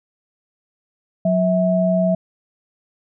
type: tone pair together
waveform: sine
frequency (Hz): 182.4 / 650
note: F#3 / E5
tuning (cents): -24 / -24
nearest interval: octave + minor seventh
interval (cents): 2200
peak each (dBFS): -17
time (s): 1.25-2.15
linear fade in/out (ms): 5
effects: none